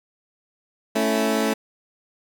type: chord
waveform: 20% pulse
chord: A major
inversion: none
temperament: equal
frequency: 220 / 277.2 / 329.6 Hz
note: A3 / C#4 / E4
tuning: 0 / 0 / 0 cents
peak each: -17 / -20 / -23 dBFS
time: 0.95-1.54 s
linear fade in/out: 10 ms
effects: none